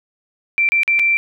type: tone with dropouts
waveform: sine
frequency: 2349 Hz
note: D7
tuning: in tune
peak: -12 dBFS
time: 0.58-1.17 s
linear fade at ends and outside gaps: 0 ms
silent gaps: 0.689-0.72 / 0.833-0.878 / 0.991-0.995 s
effects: none